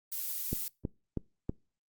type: noise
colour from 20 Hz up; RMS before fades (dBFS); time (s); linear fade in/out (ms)
violet; -36; 0.12-0.68; 0
type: click train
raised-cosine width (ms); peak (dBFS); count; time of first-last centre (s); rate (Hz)
3; -19; 4; 0.53-1.495; 3.11
effects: noise-tail reverb RT60 0.3 s tail -26 dB re dry + Opus 48 kbps